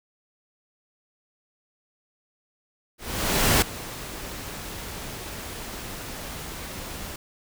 pink noise with ADSR envelope, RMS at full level -18 dBFS, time 2.98-7.16 s, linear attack 640 ms, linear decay 3 ms, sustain -18 dB, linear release 4 ms, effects none

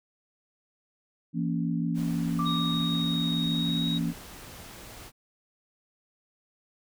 sine chord, A# diminished, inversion second, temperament just, 167.82 / 233.1 / 279.7 Hz, E3 / A#3 / C#4, +31 / 0 / +16 cents, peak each -28 / -31 / -32 dBFS, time 1.33-4.14 s, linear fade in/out 50 ms
pink noise, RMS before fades -45 dBFS, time 1.94-5.12 s, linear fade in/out 50 ms
sine tone with exponential decay, 1174.7 Hz, D6, in tune, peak -28 dBFS, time 2.39-4 s, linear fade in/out 2 ms, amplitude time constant 350 ms
sine tone with pitch glide, 3758 to 3797 Hz, A#7 to A#7, +13 to +31 cents, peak -30 dBFS, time 2.45-3.99 s, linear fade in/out 20 ms, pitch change +18 cents, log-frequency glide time 3.45-3.87 s
effects none

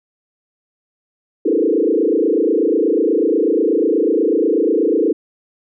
sine tone with frequency modulation, 384.3 Hz, G4, 34 cents flat, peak -12 dBFS, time 1.45-5.13 s, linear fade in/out 10 ms, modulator 28.2 Hz, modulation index 3.4, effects none

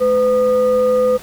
sine tone with frequency modulation, 505 Hz, B4, 39 cents sharp, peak -11 dBFS, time 0-1.18 s, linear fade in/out 20 ms, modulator 720 Hz, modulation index 0.39, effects pink hiss -38 dBFS RMS until 1.22 s

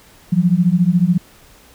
sine beating tone pair, 170 / 184 Hz, F3 / F#3, -46 / -9 cents, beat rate 14 Hz, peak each -14 dBFS, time 0.32-1.18 s, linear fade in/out 10 ms, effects pink hiss -47 dBFS RMS until 1.74 s

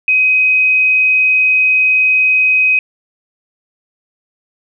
sine tone, 2521 Hz, D#7, 22 cents sharp, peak -8 dBFS, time 0.08-2.79 s, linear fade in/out 2 ms, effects none

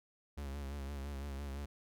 45% pulse tone with vibrato, 69.9 Hz, C#2, 15 cents sharp, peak -40 dBFS, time 0.37-1.66 s, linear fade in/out 10 ms, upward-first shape sine, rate 5.9 Hz, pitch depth 55 cents each way, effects none

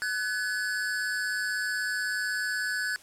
square tone pair together, 1502.7 / 1704 Hz, F#6 / G#6, +26 / +44 cents, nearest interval major second, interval 218 cents, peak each -31 / -32 dBFS, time 0.02-2.96 s, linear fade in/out 0 ms, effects white hiss -53 dBFS RMS until 3.02 s + low-pass 10000 Hz 12 dB/octave

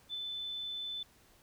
sine tone with ADSR envelope, 3515 Hz, A7, 2 cents flat, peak -35 dBFS, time 0.09-1.03 s, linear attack 46 ms, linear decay 18 ms, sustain -2 dB, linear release 3 ms, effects pink hiss -64 dBFS RMS until 1.42 s

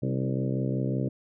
harmonic tone with a mistuned harmonic, 65.41 Hz, C2, in tune, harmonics 2 / 3 / 4 / 5 / 6 / 7 / 8 / 9, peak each -28 / -32 / -34 / -36 / -38 / -39 / -40 / -41 dBFS, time 0.02-1.09 s, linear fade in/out 10 ms, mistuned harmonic 4, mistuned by +40 cents, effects none

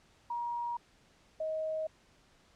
sine tone pair in turn, 950 / 630 Hz, A#5 / D#5, +33 / +21 cents, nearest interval perfect fifth, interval 712 cents, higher first, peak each -33 / -32 dBFS, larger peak second, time 0.3-0.77 / 1.4-1.87 s, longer neither, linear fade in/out 5 ms, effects pink hiss -65 dBFS RMS until 2.55 s + low-pass 7000 Hz 12 dB/octave

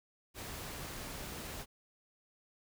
pink noise, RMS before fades -44 dBFS, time 0.34-1.66 s, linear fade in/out 50 ms, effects none

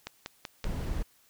click train, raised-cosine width 0.2 ms, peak -19 dBFS, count 4, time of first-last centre 0.07-0.643 s, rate 5.24 Hz
brown noise, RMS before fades -32 dBFS, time 0.64-1.03 s, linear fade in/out 10 ms
effects white hiss -64 dBFS RMS until 1.29 s

